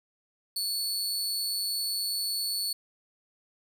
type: tone with amplitude modulation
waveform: sawtooth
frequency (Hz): 4435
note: C#8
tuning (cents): 0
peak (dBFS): -23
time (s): 0.56-2.73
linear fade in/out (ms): 5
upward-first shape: sine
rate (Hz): 198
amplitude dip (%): 60
effects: none